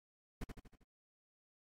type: noise with echo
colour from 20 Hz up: brown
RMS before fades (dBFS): -40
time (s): 0.41-0.44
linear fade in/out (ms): 5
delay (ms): 79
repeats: 5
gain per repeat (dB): -5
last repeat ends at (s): 0.835
effects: AAC 48 kbps